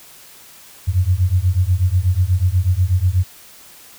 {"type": "beating tone pair", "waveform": "sine", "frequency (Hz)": [87.31, 95.51], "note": ["F2", "G2"], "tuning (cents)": [0, -45], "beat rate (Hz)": 8.2, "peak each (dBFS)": -16, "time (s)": [0.87, 3.24], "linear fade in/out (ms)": 20, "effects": ["white hiss -43 dBFS RMS until 3.98 s"]}